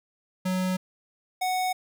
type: tone pair in turn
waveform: square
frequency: 185 / 740 Hz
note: F#3 / F#5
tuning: 0 / 0 cents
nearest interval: 2 octaves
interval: 2400 cents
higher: second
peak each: -25 dBFS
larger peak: neither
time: 0.45-0.77 / 1.41-1.73 s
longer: neither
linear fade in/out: 10 ms
effects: none